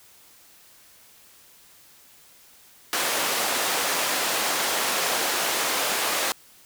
pink band-pass noise, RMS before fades -25 dBFS, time 2.93-6.32 s, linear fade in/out 0 ms, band 520 to 16000 Hz, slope 12 dB/octave, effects white hiss -53 dBFS RMS until 6.65 s

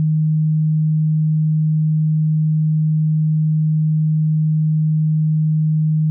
sine tone, 155.5 Hz, D#3, 1 cent flat, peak -13 dBFS, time 0-6.1 s, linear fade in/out 0 ms, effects none

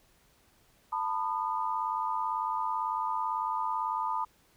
sine tone cluster, 894 / 992 / 1224 Hz, A5 / B5 / D#6, +27 / +7 / -29 cents, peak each -33 / -32 / -35 dBFS, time 0.92-4.25 s, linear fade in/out 10 ms, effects pink hiss -65 dBFS RMS until 4.56 s

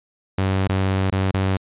sawtooth tone with dropouts, 95.6 Hz, G2, 43 cents flat, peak -14 dBFS, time 0.38-1.57 s, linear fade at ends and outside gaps 5 ms, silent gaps 0.676-0.694 / 1.104-1.124 / 1.313-1.34 s, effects resampled to 8000 Hz

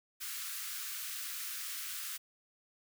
white high-pass noise, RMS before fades -41 dBFS, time 0.2-2.18 s, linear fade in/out 20 ms, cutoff 1200 Hz, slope 48 dB/octave, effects none

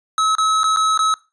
square tone with dropouts, 1288 Hz, E6, 41 cents flat, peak -15 dBFS, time 0.18-1.14 s, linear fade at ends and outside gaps 1 ms, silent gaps 0.352-0.383 / 0.633-0.641 / 0.762-0.77 / 0.976-0.991 s, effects noise-tail reverb RT60 0.3 s tail -21 dB re dry + resampled to 22050 Hz

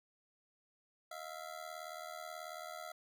25% pulse ring-modulated tone, 670 Hz, E5, 28 cents sharp, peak -38 dBFS, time 1.11-2.92 s, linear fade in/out 5 ms, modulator 39.2 Hz, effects none

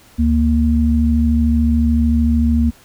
sine tone pair together, 73.19 / 233.1 Hz, D2 / A#3, -5 / 0 cents, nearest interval octave + minor sixth, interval 2005 cents, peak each -14 dBFS, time 0.18-2.71 s, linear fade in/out 20 ms, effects pink hiss -47 dBFS RMS until 2.84 s

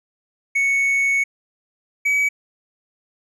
triangle tone pair in turn, 2217 / 2275 Hz, C#7 / C#7, 0 / +44 cents, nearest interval unison, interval 44 cents, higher second, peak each -14 dBFS, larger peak neither, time 0.55-1.24 / 2.05-2.29 s, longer first, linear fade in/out 10 ms, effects resampled to 32000 Hz

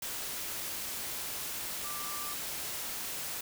sine tone in noise, 1178 Hz, D6, 5 cents sharp, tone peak -42 dBFS, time 1.84-2.34 s, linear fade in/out 5 ms, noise white, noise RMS -38 dBFS, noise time 0.02-3.41 s, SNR -7 dB, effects none

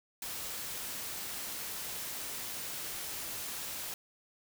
white noise, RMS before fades -40 dBFS, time 0.22-3.94 s, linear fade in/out 2 ms, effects none

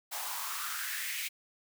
white noise with high-pass filter sweep, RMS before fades -37 dBFS, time 0.11-1.29 s, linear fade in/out 20 ms, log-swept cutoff 760 to 2400 Hz, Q 4.3, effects none

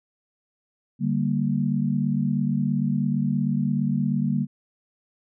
sine chord, G minor, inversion second, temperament equal, 146.83 / 196 / 233.1 Hz, D3 / G3 / Bb3, 0 / 0 / 0 cents, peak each -25 dBFS, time 0.99-4.47 s, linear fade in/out 50 ms, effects none

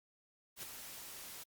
white noise with ADSR envelope, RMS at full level -43 dBFS, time 0.56-1.44 s, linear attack 70 ms, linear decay 6 ms, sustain -6 dB, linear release 16 ms, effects Opus 48 kbps

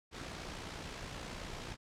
pink noise with amplitude modulation, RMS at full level -42 dBFS, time 0.11-1.77 s, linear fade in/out 50 ms, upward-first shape sine, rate 59.1 Hz, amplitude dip 45%, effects low-pass 6000 Hz 12 dB/octave

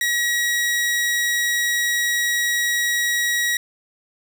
sawtooth tone, 1910 Hz, A#6, 42 cents sharp, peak -15 dBFS, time 0.01-3.57 s, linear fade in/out 2 ms, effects none

